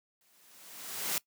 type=noise with exponential growth; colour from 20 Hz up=white; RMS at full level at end=-30 dBFS; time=0.21-1.18 s; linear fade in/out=1 ms; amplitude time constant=210 ms; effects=noise-tail reverb RT60 0.1 s tail -21 dB re dry + high-pass 150 Hz 12 dB/octave